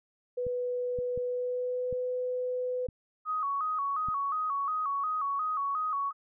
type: tone with pitch glide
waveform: sine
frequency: 493.9 to 501.1 Hz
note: B4 to B4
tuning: 0 to +25 cents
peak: -29 dBFS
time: 0.37-2.87 s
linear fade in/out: 10 ms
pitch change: +25 cents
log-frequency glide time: 1.23-1.94 s
type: clicks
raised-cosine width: 5 ms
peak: -29 dBFS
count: 6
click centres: 0.467 / 0.988 / 1.176 / 1.927 / 2.887 / 4.086 s
type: tone with vibrato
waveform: sine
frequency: 1183 Hz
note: D6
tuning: 12 cents sharp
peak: -28 dBFS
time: 3.25-6.13 s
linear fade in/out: 50 ms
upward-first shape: square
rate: 2.8 Hz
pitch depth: 100 cents each way
effects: none